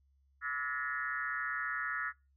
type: tone with frequency modulation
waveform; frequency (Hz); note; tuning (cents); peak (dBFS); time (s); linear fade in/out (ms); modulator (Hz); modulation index
sine; 1568; G6; 0; -33; 0.41-2.13; 50; 135; 2.4
effects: noise-tail reverb RT60 0.3 s tail -26 dB re dry + added 68 Hz sine -67 dBFS peak until 2.36 s